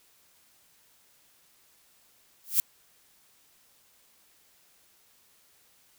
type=noise with exponential growth; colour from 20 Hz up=violet; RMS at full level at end=-18 dBFS; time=2.44-2.6 s; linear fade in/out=1 ms; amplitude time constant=34 ms; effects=white hiss -63 dBFS RMS until 5.98 s